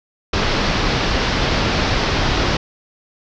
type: low-pass noise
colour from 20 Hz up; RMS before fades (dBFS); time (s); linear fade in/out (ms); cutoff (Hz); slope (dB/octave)
pink; -18; 0.33-2.57; 5; 5500; 48
effects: none